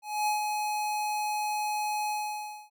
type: tone with ADSR envelope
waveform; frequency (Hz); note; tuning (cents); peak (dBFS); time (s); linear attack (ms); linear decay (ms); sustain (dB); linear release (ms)
square; 843; G#5; +26; -25; 0.02-2.7; 250; 130; -4; 610
effects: none